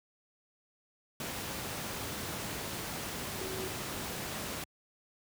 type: tone in noise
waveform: sine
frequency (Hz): 377.2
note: F#4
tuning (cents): +33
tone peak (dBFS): -39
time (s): 3.41-3.68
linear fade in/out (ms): 2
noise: pink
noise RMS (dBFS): -38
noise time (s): 1.2-4.64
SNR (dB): -4
effects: high-pass 80 Hz 12 dB/octave